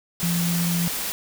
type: tone in noise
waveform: sine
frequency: 171.7 Hz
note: F3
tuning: 29 cents flat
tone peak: -21 dBFS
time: 0.23-0.88 s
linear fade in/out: 0 ms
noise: white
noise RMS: -28 dBFS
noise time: 0.2-1.12 s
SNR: +4 dB
effects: none